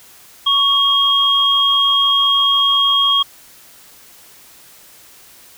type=tone pair together; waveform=sine; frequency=1116 / 3255 Hz; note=C#6 / G#7; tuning=+11 / -36 cents; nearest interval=octave + perfect fifth; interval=1853 cents; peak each=-17 / -12 dBFS; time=0.46-3.23 s; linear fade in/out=10 ms; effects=white hiss -44 dBFS RMS until 5.57 s